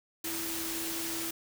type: tone in noise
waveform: sine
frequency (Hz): 329.6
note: E4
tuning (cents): 0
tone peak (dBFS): -39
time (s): 0.24-1.31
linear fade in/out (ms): 5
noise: white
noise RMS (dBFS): -36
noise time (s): 0.24-1.31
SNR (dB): -6
effects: none